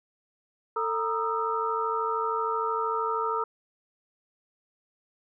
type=tone cluster; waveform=sine; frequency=447.6 / 938 / 1229 / 1322 Hz; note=A4 / A#5 / D#6 / E6; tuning=+30 / +11 / -22 / +5 cents; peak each=-31 dBFS; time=0.76-3.44 s; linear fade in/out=5 ms; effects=none